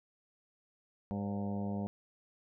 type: harmonic tone with a mistuned harmonic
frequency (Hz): 101.1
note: G#2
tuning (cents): -46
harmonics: 1 / 2 / 3 / 4 / 5 / 6 / 7 / 8 / 9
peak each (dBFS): -41 / -35 / -49 / -48 / -47 / -49 / -48 / -53 / -53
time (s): 1.11-1.87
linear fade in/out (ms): 0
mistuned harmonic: 6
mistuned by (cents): -65
effects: none